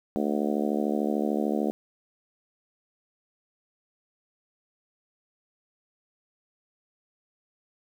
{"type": "harmonic tone", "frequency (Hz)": 73.42, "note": "D2", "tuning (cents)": 0, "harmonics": [3, 4, 5, 6, 7, 8, 9, 10], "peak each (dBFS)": [-28, -30, -32, -34, -35, -36, -37, -38], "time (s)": [0.16, 1.71], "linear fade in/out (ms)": 0, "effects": ["9-bit"]}